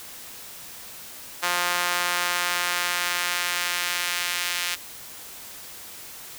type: tone with high-pass filter sweep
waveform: sawtooth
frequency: 176.4 Hz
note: F3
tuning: 18 cents sharp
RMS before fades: -26 dBFS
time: 1.42-4.76 s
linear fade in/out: 20 ms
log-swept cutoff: 1100 to 2300 Hz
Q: 0.98
effects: white hiss -41 dBFS RMS until 6.38 s